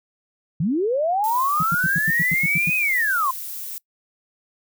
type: linear two-way sweep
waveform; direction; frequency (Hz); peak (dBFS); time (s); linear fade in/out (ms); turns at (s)
sine; up then down; 138.59 to 2542 to 1009; -18; 0.6-3.31; 5; 2.76
type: noise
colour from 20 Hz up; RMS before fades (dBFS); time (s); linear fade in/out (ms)
violet; -32; 1.24-3.78; 0
type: tone bursts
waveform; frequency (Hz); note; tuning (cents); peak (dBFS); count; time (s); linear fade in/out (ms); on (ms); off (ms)
sine; 164.81; E3; 0; -21; 10; 1.6-2.698; 2; 27; 92
effects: noise-tail reverb RT60 0.1 s tail -23 dB re dry